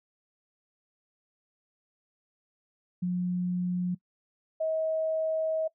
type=tone pair in turn; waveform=sine; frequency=179.3 / 637.1 Hz; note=F3 / D#5; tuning=+46 / +41 cents; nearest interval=octave + minor seventh; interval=2195 cents; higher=second; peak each=-26 dBFS; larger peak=neither; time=3.02-3.95 / 4.6-5.68 s; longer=second; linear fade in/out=10 ms; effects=noise-tail reverb RT60 0.1 s tail -21 dB re dry